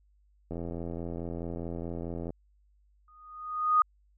click train, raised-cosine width 2 ms, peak -24 dBFS, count 153, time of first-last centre 0.51-2.305 s, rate 84.7 Hz
sine tone with exponential growth, 1238 Hz, D#6, 9 cents flat, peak -17 dBFS, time 3.08-3.82 s, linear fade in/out 2 ms, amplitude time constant 160 ms
effects added 50 Hz sine -62 dBFS peak until 4.17 s

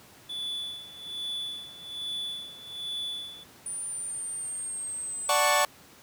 triangle tone with tremolo, 3459 Hz, A7, 30 cents flat, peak -29 dBFS, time 0.29-3.44 s, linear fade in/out 10 ms, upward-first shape sine, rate 1.2 Hz, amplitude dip 80%
sine exponential sweep, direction down, 9397 to 7810 Hz, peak -32 dBFS, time 3.66-5.64 s, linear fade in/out 2 ms
sawtooth chord, D major seventh, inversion none, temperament equal, 587.3 / 740 / 880 / 1108.7 Hz, D5 / F#5 / A5 / C#6, 0 / 0 / 0 / 0 cents, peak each -23 / -25 / -25 / -22 dBFS, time 5.29-5.65 s, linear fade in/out 2 ms
effects pink hiss -53 dBFS RMS until 6.02 s + high-pass 100 Hz 12 dB/octave

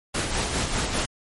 pink noise with tremolo, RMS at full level -24 dBFS, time 0.14-1.06 s, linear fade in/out 10 ms, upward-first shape sine, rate 5 Hz, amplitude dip 45%, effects MP3 48 kbps

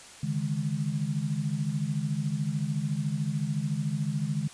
sine chord, C# suspended second, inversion none, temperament equal with one note detuned, 141.83 / 155.56 / 207.7 Hz, C#3 / D#3 / G#3, +40 / 0 / 0 cents, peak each -31 / -30 / -33 dBFS, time 0.23-4.48 s, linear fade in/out 5 ms, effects white hiss -48 dBFS RMS until 4.53 s + resampled to 22050 Hz

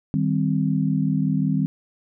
sine chord, C minor, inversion first, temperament equal, 155.56 / 196 / 261.6 Hz, Eb3 / G3 / C4, 0 / 0 / 0 cents, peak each -22 / -23 / -24 dBFS, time 0.14-1.66 s, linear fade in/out 0 ms, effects none

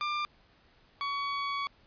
sawtooth tone pair in turn, 1192 / 1125.1 Hz, D6 / C#6, +25 / +25 cents, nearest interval minor second, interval 100 cents, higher first, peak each -26 / -27 dBFS, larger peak first, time 0.01-0.25 / 1.01-1.67 s, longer second, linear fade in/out 0 ms, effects pink hiss -63 dBFS RMS until 1.86 s + resampled to 11025 Hz

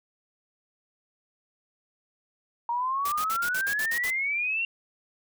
sine exponential sweep, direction up, 932.3 to 2769 Hz, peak -25 dBFS, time 2.69-4.65 s, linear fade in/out 2 ms
white noise bursts, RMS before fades -35 dBFS, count 9, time 3.05-4.105 s, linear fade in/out 5 ms, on 71 ms, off 52 ms
effects none

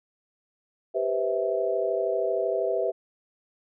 sine chord, C major seventh, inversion second, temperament just, 392.4 / 490.5 / 523.3 / 654.1 Hz, G4 / B4 / C5 / E5, +2 / -12 / 0 / -14 cents, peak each -29 / -29 / -32 / -27 dBFS, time 0.94-2.92 s, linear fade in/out 20 ms, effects none

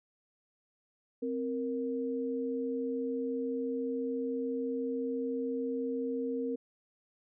sine tone pair together, 261.8 / 467 Hz, C4 / A#4, +1 / +3 cents, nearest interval minor seventh, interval 1002 cents, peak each -34 / -34 dBFS, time 1.22-6.56 s, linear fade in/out 10 ms, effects none

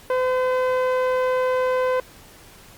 sawtooth tone with low-pass filter, 510 Hz, C5, 44 cents flat, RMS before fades -21 dBFS, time 0.1-2 s, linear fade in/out 2 ms, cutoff 1600 Hz, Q 0.62, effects pink hiss -47 dBFS RMS until 2.77 s + Opus 48 kbps

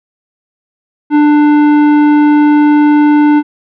sine tone with tanh clipping, 296.6 Hz, D4, 17 cents sharp, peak -6 dBFS, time 1.1-3.43 s, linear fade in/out 50 ms, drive 13 dB, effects none

